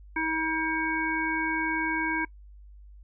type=harmonic tone; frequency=319.3 Hz; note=D#4; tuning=45 cents sharp; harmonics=1 / 3 / 5 / 7; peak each=-31 / -31 / -31 / -31 dBFS; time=0.16-2.25 s; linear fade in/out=5 ms; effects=noise-tail reverb RT60 0.1 s tail -22 dB re dry + added 50 Hz sine -46 dBFS peak until 3.03 s